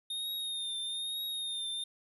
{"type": "tone with vibrato", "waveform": "square", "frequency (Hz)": 3679, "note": "A#7", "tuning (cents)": -24, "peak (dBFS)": -35, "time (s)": [0.1, 1.84], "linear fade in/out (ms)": 5, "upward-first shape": "triangle", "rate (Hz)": 1.1, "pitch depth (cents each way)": 52, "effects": []}